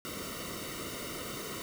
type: noise with comb filter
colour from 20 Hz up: pink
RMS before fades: -40 dBFS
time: 0.05-1.62 s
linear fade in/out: 0 ms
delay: 1.2 ms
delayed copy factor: -0.9
effects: none